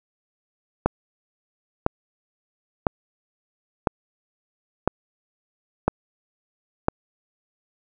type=click train; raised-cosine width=1 ms; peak=-3 dBFS; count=7; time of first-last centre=0.86-6.884 s; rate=0.996 Hz; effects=none